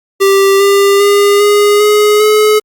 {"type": "tone with pitch steps", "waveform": "square", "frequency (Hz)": [392, 398.6, 405.4, 412.2, 419.2, 426.2], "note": ["G4", "G4", "G#4", "G#4", "G#4", "G#4"], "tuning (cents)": [0, 29, -42, -13, 16, 45], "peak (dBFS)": -6, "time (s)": [0.2, 2.6], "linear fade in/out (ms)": 20, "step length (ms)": 400, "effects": ["Opus 48 kbps"]}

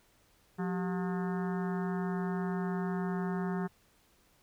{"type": "harmonic tone with a mistuned harmonic", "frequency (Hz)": 180.2, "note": "F#3", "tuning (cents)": -45, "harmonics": [1, 2, 4, 5, 6, 7, 8, 9, 10], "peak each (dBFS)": [-32, -38, -44, -46, -48, -49, -50, -51, -52], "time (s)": [0.58, 3.68], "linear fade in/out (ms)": 20, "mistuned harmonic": 2, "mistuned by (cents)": 130, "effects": ["pink hiss -67 dBFS RMS until 4.42 s"]}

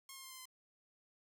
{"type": "tone with pitch steps", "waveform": "5% pulse", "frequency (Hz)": [1077, 1065.2, 1053.6, 1042.1, 1030.7], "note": ["C6", "C6", "C6", "C6", "C6"], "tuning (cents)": [50, 31, 12, -7, -26], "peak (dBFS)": -38, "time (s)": [0.09, 0.455], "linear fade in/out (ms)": 2, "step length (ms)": 73, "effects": []}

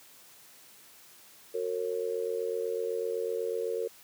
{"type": "tone with amplitude modulation", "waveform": "sine", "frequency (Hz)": 456.6, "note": "A#4", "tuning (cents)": -36, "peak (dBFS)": -25, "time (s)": [1.54, 3.88], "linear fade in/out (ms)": 10, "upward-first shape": "sine", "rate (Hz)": 88, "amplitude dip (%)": 95, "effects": ["white hiss -55 dBFS RMS until 4.03 s", "high-pass 100 Hz 12 dB/octave"]}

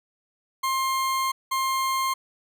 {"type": "tone bursts at uneven times", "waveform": "40% pulse", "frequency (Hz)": 1060, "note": "C6", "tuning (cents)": 22, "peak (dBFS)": -22, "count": 2, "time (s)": [[0.63, 1.32], [1.51, 2.14]], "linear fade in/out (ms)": 10, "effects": []}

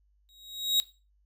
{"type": "tone with exponential growth", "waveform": "40% pulse", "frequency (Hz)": 3801, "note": "A#7", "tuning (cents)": 33, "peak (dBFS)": -19, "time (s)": [0.29, 0.8], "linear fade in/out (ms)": 0, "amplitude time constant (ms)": 110, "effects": ["noise-tail reverb RT60 0.3 s tail -17 dB re dry", "added 50 Hz sine -64 dBFS peak until 1.25 s"]}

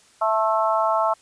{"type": "harmonic tone with a mistuned harmonic", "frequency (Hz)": 220, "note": "A3", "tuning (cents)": 0, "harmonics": [3, 4, 5, 6], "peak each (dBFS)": [-22, -23, -24, -25], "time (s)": [0.21, 1.14], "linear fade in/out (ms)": 10, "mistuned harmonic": 5, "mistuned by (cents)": -26, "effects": ["white hiss -55 dBFS RMS until 1.21 s", "resampled to 22050 Hz"]}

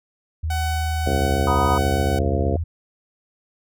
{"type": "tone with pitch glide", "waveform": "sine", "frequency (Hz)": [79.4, 83.01], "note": ["D#2", "E2"], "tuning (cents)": [36, 13], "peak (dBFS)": -21, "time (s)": [0.43, 2.64], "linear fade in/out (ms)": 10, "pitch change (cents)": 77, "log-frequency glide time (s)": [1.29, 1.94]}
{"type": "tone with tremolo", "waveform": "sawtooth", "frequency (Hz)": 750, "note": "F#5", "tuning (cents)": 23, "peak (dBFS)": -21, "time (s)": [0.5, 2.19], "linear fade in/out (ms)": 5, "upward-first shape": "sine", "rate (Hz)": 1.7, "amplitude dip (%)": 25}
{"type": "harmonic tone", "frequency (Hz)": 68.2, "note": "C#2", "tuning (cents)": -28, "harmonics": [1, 2, 3, 4, 5, 6, 7, 8, 10], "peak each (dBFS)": [-29, -29, -29, -29, -29, -29, -29, -29, -29], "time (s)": [1.06, 2.57], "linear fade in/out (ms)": 5}
{"type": "chord", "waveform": "sine", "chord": "B major seventh", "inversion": "second", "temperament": "equal", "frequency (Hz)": [740, 932.3, 987.8, 1244.5], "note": ["F#5", "A#5", "B5", "D#6"], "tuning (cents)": [0, 0, 0, 0], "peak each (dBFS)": [-28, -27, -24, -23], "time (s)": [1.47, 1.78], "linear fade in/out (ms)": 5}
{"effects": []}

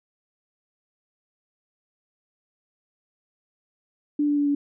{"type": "tone with pitch steps", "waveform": "sine", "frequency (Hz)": [293.7, 291.2, 288.7, 286.2], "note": ["D4", "D4", "D4", "D4"], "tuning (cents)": [0, -15, -30, -45], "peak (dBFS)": -19, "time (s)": [4.19, 4.55], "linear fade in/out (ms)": 5, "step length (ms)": 90, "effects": []}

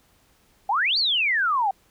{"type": "exponential two-way sweep", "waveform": "sine", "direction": "up then down", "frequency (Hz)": [749, 4699, 749], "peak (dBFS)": -19, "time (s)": [0.69, 1.71], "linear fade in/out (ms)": 5, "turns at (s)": 0.98, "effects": ["pink hiss -61 dBFS RMS until 1.9 s"]}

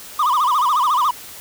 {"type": "tone with vibrato", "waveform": "triangle", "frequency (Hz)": 1100, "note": "C#6", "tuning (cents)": -14, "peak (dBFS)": -12, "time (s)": [0.19, 1.11], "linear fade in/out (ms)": 5, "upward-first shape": "sine", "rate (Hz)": 14, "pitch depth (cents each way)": 220, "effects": ["white hiss -37 dBFS RMS until 1.4 s"]}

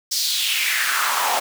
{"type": "noise with high-pass filter sweep", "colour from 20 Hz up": "pink", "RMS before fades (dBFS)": -21, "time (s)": [0.11, 1.4], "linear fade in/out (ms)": 10, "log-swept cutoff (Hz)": [5300, 690], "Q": 3.3, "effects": []}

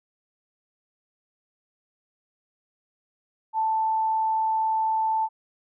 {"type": "tone", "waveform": "sine", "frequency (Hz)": 882, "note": "A5", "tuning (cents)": 4, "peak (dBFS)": -21, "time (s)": [3.53, 5.29], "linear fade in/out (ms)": 50, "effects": []}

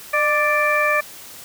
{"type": "harmonic tone with a mistuned harmonic", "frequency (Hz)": 588, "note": "D5", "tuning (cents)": 2, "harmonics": [1, 2, 3, 4], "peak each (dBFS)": [-21, -21, -21, -21], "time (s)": [0.13, 1.01], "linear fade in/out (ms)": 10, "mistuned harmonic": 1, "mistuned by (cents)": 40, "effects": ["white hiss -39 dBFS RMS until 1.44 s"]}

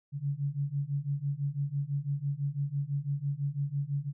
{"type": "beating tone pair", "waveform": "sine", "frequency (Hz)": [138.59, 144.59], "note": ["C#3", "D3"], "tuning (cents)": [0, -27], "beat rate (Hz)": 6, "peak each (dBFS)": [-33, -32], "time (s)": [0.12, 4.13], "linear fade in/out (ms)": 50, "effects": []}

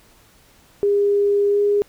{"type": "tone with pitch glide", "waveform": "sine", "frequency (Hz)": [405.6, 409.4], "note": ["G#4", "G#4"], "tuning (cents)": [-41, -25], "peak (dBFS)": -14, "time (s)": [0.83, 1.82], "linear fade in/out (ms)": 0, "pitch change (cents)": 16, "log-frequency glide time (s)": [1.49, 1.6], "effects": ["pink hiss -53 dBFS RMS until 1.88 s"]}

